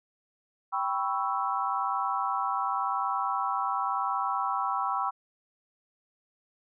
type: chord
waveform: sine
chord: C# half-diminished seventh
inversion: second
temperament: equal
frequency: 784 / 987.8 / 1108.7 / 1318.5 Hz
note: G5 / B5 / C#6 / E6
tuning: 0 / 0 / 0 / 0 cents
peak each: -32 dBFS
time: 0.72-5.11 s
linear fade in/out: 20 ms
effects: none